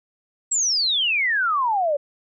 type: exponential sweep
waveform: sine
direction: down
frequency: 7830 to 554.4 Hz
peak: -18 dBFS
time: 0.51-1.97 s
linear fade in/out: 10 ms
effects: none